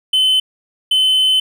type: tone bursts at uneven times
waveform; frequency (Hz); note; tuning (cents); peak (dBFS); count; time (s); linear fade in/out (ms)
triangle; 3048; G7; -49; -9; 2; 0.13-0.4 / 0.91-1.4; 5
effects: none